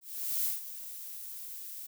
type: noise with ADSR envelope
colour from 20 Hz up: violet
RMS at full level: -30 dBFS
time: 0.01-1.87 s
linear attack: 440 ms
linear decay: 150 ms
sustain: -13 dB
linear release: 13 ms
effects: none